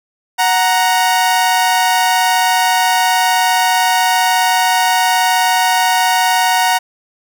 sawtooth tone pair together, 739.4 / 934 Hz, F#5 / A#5, -1 / +3 cents, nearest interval major third, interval 404 cents, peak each -10 dBFS, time 0.38-6.79 s, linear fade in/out 20 ms, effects none

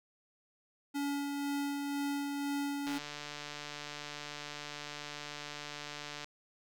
square tone with tremolo, 283.7 Hz, C#4, 40 cents sharp, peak -33 dBFS, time 0.94-2.99 s, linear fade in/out 20 ms, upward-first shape sine, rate 2 Hz, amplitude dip 30%
click train, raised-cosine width 0.2 ms, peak -25 dBFS, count 497, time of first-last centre 2.87-6.244 s, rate 147 Hz
effects none

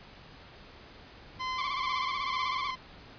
sawtooth tone with tremolo, 1031 Hz, C6, 26 cents flat, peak -27 dBFS, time 1.39-2.76 s, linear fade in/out 20 ms, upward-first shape triangle, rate 2.2 Hz, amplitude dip 55%
sawtooth tone with vibrato, 1108.7 Hz, C#6, in tune, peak -28 dBFS, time 1.58-2.71 s, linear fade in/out 5 ms, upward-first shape sine, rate 16 Hz, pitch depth 93 cents each way
effects pink hiss -51 dBFS RMS until 3.18 s + resampled to 11025 Hz

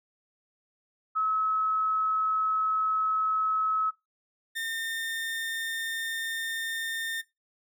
sine / 30% pulse tone pair in turn, 1289 / 1815.7 Hz, E6 / A#6, -39 / -46 cents, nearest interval tritone, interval 593 cents, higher second, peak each -24 / -28 dBFS, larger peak first, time 1.15-3.91 / 4.55-7.22 s, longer first, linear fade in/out 20 ms, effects noise-tail reverb RT60 0.2 s tail -19 dB re dry

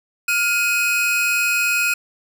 45% pulse tone pair together, 1411.5 / 2515 Hz, F6 / D#7, +18 / +18 cents, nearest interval minor seventh, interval 1000 cents, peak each -22 / -18 dBFS, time 0.28-1.94 s, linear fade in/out 5 ms, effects none

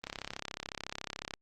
click train, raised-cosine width 0.2 ms, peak -20 dBFS, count 45, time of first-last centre 0.04-1.338 s, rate 33.9 Hz, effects Opus 32 kbps

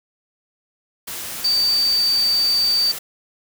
sine tone in noise, 4616 Hz, D8, 31 cents flat, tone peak -15 dBFS, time 1.44-2.92 s, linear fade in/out 10 ms, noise white, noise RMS -30 dBFS, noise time 1.07-2.99 s, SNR +12 dB, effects none

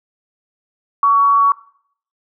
sine tone with frequency modulation, 1126 Hz, C#6, 27 cents sharp, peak -9 dBFS, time 1.03-1.52 s, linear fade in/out 2 ms, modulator 215 Hz, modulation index 0.21, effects noise-tail reverb RT60 0.6 s tail -19 dB re dry

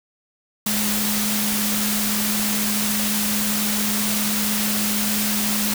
sine tone in noise, 209.9 Hz, G#3, 19 cents sharp, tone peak -24 dBFS, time 0.66-5.74 s, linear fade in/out 5 ms, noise white, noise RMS -23 dBFS, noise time 0.66-5.74 s, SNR -4 dB, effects none

